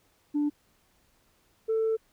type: tone pair in turn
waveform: sine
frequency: 293.7 / 444.3 Hz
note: D4 / A4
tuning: 0 / +17 cents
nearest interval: perfect fifth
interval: 717 cents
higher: second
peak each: -22 dBFS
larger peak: neither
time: 0.34-0.5 / 1.68-1.97 s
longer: second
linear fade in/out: 20 ms
effects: tanh soft clip ceiling -21 dBFS + pink hiss -67 dBFS RMS until 2.12 s